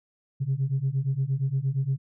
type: beating tone pair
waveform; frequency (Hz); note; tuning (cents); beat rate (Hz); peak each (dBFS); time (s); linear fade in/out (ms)
sine; 130.5 / 139.1; C3 / C#3; -4 / +6; 8.6; -26 / -25; 0.4-1.98; 20
effects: tanh soft clip ceiling -18 dBFS